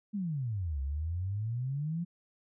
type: exponential two-way sweep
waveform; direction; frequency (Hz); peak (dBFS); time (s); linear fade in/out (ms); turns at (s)
sine; down then up; 215.3 to 66.3 to 176.8; -31; 0.13-2.05; 20; 0.81
effects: none